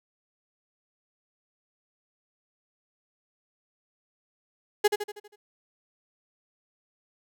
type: tone with echo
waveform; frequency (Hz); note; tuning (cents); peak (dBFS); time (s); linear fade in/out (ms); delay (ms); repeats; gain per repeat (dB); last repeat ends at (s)
35% pulse; 415.9; G#4; +2; -15; 4.84-4.88; 10; 80; 6; -6; 5.36
effects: none